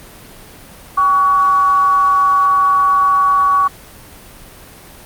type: tone with frequency modulation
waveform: sine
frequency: 1127 Hz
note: C#6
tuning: 28 cents sharp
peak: -9 dBFS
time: 0.97-3.68 s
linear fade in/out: 10 ms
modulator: 339 Hz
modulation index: 0.29
effects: pink hiss -38 dBFS RMS until 5.05 s + Opus 32 kbps